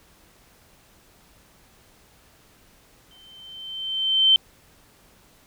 sine tone with exponential growth, 3100 Hz, G7, 20 cents flat, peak -11 dBFS, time 3.11-4.36 s, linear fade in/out 1 ms, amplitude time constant 270 ms, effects pink hiss -56 dBFS RMS until 5.46 s

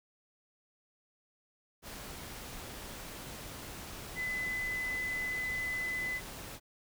sine tone in noise, 2013 Hz, B6, 33 cents sharp, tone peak -33 dBFS, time 4.15-6.21 s, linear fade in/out 50 ms, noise pink, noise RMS -45 dBFS, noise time 1.82-6.6 s, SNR +9 dB, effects none

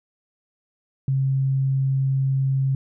sine tone, 134.6 Hz, C3, 49 cents sharp, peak -18 dBFS, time 1.08-2.75 s, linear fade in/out 2 ms, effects none

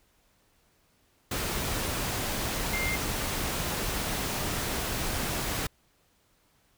sine tone in noise, 2105 Hz, C7, 10 cents sharp, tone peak -30 dBFS, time 2.73-2.96 s, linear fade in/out 5 ms, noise pink, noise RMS -31 dBFS, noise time 1.31-5.67 s, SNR -2 dB, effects pink hiss -67 dBFS RMS until 6.77 s

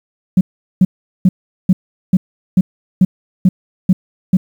sine tone bursts, 185 Hz, F#3, in tune, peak -4 dBFS, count 10, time 0.37-4.37 s, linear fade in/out 5 ms, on 40 ms, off 400 ms, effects tanh soft clip ceiling 0 dBFS + 7-bit

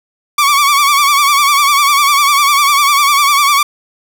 sawtooth tone with vibrato, 1144 Hz, D6, 46 cents flat, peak -4 dBFS, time 0.38-3.63 s, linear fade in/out 5 ms, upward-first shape triangle, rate 10 Hz, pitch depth 92 cents each way, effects none

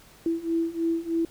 sine beating tone pair, 329.6 / 332.8 Hz, E4 / E4, 0 / +17 cents, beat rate 3.2 Hz, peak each -28 / -26 dBFS, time 0.26-1.25 s, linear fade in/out 2 ms, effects pink hiss -53 dBFS RMS until 1.3 s

